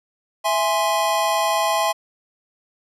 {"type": "chord", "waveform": "square", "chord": "E augmented", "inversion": "none", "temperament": "equal", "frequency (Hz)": [659.3, 830.6, 1046.5], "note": ["E5", "G#5", "B#5"], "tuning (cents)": [0, 0, 0], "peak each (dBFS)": -23, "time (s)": [0.44, 1.93], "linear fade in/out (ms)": 20, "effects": ["resampled to 32000 Hz"]}